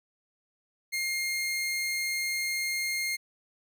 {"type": "tone", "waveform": "sawtooth", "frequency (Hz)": 2126, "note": "C7", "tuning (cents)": 27, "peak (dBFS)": -25, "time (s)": [0.92, 3.17], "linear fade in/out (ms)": 20, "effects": []}